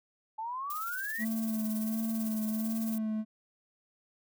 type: exponential sweep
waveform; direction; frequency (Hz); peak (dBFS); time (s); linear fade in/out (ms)
sine; up; 861 to 1975.5; -34; 0.38-1.25; 10
type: noise with tremolo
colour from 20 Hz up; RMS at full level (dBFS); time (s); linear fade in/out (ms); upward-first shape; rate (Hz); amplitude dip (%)
violet; -40; 0.7-2.98; 2; sine; 18; 55
type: tone with vibrato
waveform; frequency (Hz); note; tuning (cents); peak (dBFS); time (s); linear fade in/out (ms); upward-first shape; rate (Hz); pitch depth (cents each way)
triangle; 220; A3; 0; -28; 1.18-3.25; 50; sine; 1.4; 27
effects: none